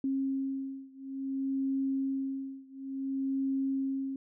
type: beating tone pair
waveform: sine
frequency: 269.4 / 269.97 Hz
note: C#4 / C#4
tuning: -49 / -46 cents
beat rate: 0.57 Hz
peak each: -33 / -34 dBFS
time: 0.04-4.16 s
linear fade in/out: 2 ms
effects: none